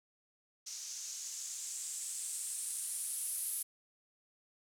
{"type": "noise with low-pass filter sweep", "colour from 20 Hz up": "violet", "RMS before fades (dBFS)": -41, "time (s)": [0.66, 3.63], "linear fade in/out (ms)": 10, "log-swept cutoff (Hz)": [5900, 11000], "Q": 3.7, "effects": []}